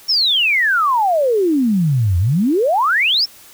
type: exponential two-way sweep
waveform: sine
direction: down then up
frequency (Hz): 5588 to 83.6 to 5588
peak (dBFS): -12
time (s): 0.08-3.26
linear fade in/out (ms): 20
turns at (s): 2.18
effects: white hiss -43 dBFS RMS until 3.53 s